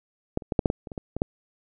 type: clicks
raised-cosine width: 2 ms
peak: -10 / -27 / -12 / -6 / -6 / -11 / -24 / -23 / -18 / -17 / -8 dBFS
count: 11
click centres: 0.374 / 0.422 / 0.522 / 0.592 / 0.658 / 0.701 / 0.872 / 0.918 / 0.978 / 1.166 / 1.219 s
effects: none